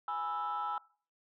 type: chord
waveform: sine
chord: E major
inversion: first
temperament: equal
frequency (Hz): 830.6 / 987.8 / 1318.5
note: G#5 / B5 / E6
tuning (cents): 0 / 0 / 0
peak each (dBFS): -36 / -39 / -35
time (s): 0.08-0.78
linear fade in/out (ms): 2
effects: noise-tail reverb RT60 0.4 s tail -21 dB re dry + tanh soft clip ceiling -28 dBFS